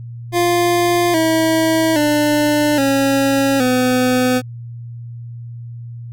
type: tone with pitch steps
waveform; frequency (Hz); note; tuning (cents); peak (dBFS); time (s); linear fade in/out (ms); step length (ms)
25% pulse; 349.2 / 322.1 / 297.1 / 274 / 252.7; F4 / E4 / D4 / C#4 / B3; 0 / -40 / +20 / -20 / +40; -9; 0.32-4.42; 50; 820
effects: added 118 Hz sine -28 dBFS peak until 6.12 s + Opus 48 kbps